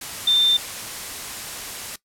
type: tone in noise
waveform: sine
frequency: 3584 Hz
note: A7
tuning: 31 cents sharp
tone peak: -14 dBFS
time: 0.27-0.57 s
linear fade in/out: 5 ms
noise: white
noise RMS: -32 dBFS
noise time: 0.01-1.96 s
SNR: +15 dB
effects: noise-tail reverb RT60 0.1 s tail -18 dB re dry + low-pass 12000 Hz 12 dB/octave